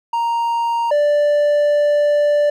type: tone pair in turn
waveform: triangle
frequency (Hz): 932.3 / 587.3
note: A#5 / D5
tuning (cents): 0 / 0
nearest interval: minor sixth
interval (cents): 800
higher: first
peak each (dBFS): -14 / -10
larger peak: second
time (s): 0.13-0.91 / 0.91-2.5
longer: second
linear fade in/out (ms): 5
effects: none